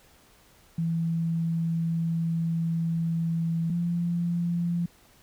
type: tone pair in turn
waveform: sine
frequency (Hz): 165.5 / 172.02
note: E3 / F3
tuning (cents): +7 / -26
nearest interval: minor second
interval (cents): 67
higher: second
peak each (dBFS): -24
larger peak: neither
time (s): 0.78-3.7 / 3.7-4.86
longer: first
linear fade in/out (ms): 5
effects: pink hiss -58 dBFS RMS until 5.22 s